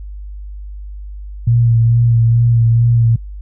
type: tone with vibrato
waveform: sine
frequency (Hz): 116.54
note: A#2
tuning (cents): 0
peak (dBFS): -8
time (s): 1.47-3.16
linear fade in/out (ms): 5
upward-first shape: sine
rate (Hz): 2.3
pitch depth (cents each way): 27
effects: noise-tail reverb RT60 0.1 s tail -26 dB re dry + added 50 Hz sine -26 dBFS peak until 3.41 s